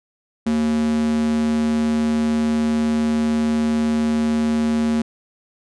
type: tone with high-pass filter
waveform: square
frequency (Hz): 76.5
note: D#2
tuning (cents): -29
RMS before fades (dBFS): -19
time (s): 0.46-5.02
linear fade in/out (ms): 5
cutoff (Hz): 210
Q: 4.9
effects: resampled to 22050 Hz